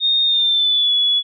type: tone with pitch glide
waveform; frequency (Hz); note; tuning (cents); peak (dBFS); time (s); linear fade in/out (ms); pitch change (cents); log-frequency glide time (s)
sine; 3685 to 3399; A#7 to G#7; -21 to +39; -13; 0-1.23; 50; -140; 0.24-0.93
effects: none